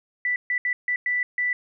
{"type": "tone bursts at uneven times", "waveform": "sine", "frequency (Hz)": 1975.5, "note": "B6", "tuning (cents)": 0, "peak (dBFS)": -21, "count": 6, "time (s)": [[0.25, 0.36], [0.5, 0.58], [0.65, 0.73], [0.88, 0.96], [1.06, 1.23], [1.38, 1.53]], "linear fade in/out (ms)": 2, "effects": []}